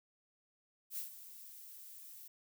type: noise with ADSR envelope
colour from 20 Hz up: violet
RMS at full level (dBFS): -40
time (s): 0.9-2.28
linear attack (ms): 73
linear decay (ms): 120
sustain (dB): -13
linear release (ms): 6
effects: none

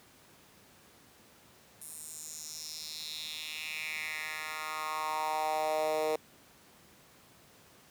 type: tone with high-pass filter sweep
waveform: 10% pulse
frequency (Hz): 155.4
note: D#3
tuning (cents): -2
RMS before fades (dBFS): -36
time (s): 1.81-6.16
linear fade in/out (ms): 5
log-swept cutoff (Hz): 9700 to 480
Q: 3.5
effects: pink hiss -59 dBFS RMS until 7.9 s + high-pass 100 Hz 12 dB/octave

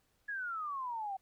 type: exponential sweep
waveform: sine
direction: down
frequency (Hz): 1700 to 756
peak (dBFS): -36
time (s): 0.28-1.17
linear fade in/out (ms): 10
effects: pink hiss -75 dBFS RMS until 1.21 s

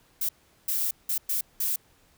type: noise bursts at uneven times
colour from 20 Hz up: violet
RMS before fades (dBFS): -27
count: 5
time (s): 0.21-0.29 / 0.68-0.91 / 1.09-1.18 / 1.29-1.41 / 1.6-1.76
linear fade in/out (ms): 5
effects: pink hiss -62 dBFS RMS until 2.17 s

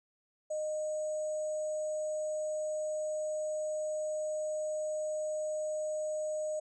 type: tone with sample-and-hold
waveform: sine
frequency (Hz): 615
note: D#5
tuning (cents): -20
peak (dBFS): -32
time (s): 0.5-6.6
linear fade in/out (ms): 10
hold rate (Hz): 7350
effects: resampled to 24000 Hz

